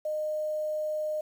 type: tone with quantisation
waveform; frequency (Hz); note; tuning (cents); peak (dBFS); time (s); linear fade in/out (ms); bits
sine; 613; D#5; -26; -28; 0.05-1.21; 5; 9
effects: none

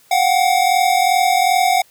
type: tone pair together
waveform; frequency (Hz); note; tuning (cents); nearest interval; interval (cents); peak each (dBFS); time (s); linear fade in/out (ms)
square; 716.4 / 759; F5 / F#5; +44 / +44; minor second; 100; -16; 0.11-1.82; 5
effects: white hiss -52 dBFS RMS until 1.9 s

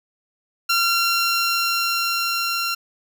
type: tone with level ramp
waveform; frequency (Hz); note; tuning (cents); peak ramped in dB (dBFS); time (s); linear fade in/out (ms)
15% pulse; 1373; F6; -30; -10 to -15; 0.69-2.75; 10
effects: none

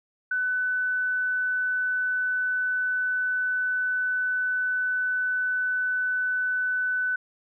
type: tone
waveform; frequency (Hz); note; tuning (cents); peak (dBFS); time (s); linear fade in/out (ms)
sine; 1500; F#6; +23; -23; 0.31-7.16; 5
effects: none

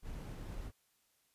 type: noise with sample-and-hold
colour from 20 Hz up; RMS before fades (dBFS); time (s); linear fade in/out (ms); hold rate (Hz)
brown; -44; 0.02-0.72; 50; 8820
effects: white hiss -75 dBFS RMS until 1.34 s + resampled to 32000 Hz

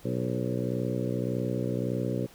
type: harmonic tone with a mistuned harmonic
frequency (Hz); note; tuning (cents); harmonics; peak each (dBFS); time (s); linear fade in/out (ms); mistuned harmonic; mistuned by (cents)
61.74; B1; 0; 2 / 3 / 4 / 5 / 6 / 7 / 8 / 9; -32 / -34 / -35 / -36 / -37 / -37 / -38 / -39; 0.04-2.27; 20; 8; +26
effects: pink hiss -54 dBFS RMS until 2.34 s

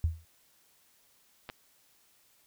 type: tone with exponential decay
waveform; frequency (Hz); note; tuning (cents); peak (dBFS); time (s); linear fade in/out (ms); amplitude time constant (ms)
sine; 81.5; E2; -19; -21; 0.04-0.25; 0; 45
type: clicks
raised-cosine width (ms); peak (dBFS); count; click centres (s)
0.3; -25; 2; 1.491 / 1.499
effects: white hiss -66 dBFS RMS until 2.46 s

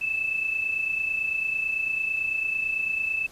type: tone pair together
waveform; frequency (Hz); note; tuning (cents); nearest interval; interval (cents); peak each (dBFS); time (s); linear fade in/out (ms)
sine; 2600 / 2629; E7 / E7; -24 / -5; unison; 19; -32 / -25; 0.01-3.27; 10
effects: pink hiss -51 dBFS RMS until 3.31 s + resampled to 32000 Hz

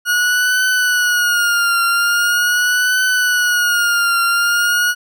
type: tone with vibrato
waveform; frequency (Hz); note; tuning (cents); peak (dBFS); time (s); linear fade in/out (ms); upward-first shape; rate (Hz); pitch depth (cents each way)
40% pulse; 1444; F#6; -43; -12; 0.05-4.95; 50; triangle; 0.42; 78
effects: none

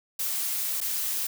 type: noise with dropouts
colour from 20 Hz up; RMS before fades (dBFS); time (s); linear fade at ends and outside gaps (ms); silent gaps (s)
blue; -29; 0.19-1.27; 5; 0.805-0.813
effects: none

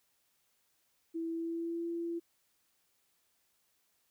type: tone with pitch glide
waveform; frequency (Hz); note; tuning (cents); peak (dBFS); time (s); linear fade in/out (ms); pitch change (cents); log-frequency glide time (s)
sine; 329.6 to 338.3; E4 to E4; 0 to +45; -34; 1.14-2.2; 20; +45; 1.3-1.86
effects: white hiss -75 dBFS RMS until 4.1 s

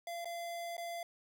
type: tone with dropouts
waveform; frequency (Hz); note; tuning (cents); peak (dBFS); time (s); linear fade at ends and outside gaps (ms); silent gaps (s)
square; 685; F5; -34; -40; 0.07-1.03; 2; 0.246-0.255 / 0.768-0.779
effects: none

